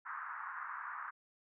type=band-pass noise; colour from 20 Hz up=pink; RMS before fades=-44 dBFS; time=0.05-1.11 s; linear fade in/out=20 ms; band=1000 to 1700 Hz; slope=48 dB/octave; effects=none